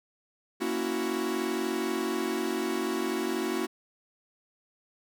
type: chord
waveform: 45% pulse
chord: F# dominant seventh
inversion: first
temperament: equal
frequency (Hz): 233.1 / 277.2 / 329.6 / 370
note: A#3 / C#4 / E4 / F#4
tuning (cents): 0 / 0 / 0 / 0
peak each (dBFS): -35 / -36 / -33 / -32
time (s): 0.6-3.67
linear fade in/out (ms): 20
effects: none